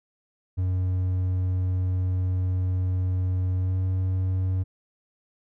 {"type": "tone with pitch glide", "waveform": "triangle", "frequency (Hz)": [92, 93.28], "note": ["F#2", "F#2"], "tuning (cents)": [-9, 15], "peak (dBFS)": -20, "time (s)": [0.57, 4.64], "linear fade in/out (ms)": 20, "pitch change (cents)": 24, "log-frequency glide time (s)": [3.57, 3.77], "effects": []}